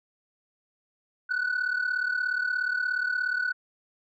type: tone pair together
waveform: sine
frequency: 1466.1 / 1503 Hz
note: F#6 / F#6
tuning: -16 / +27 cents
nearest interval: unison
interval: 43 cents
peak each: -26 dBFS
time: 1.29-3.53 s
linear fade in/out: 20 ms
effects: tanh soft clip ceiling -22 dBFS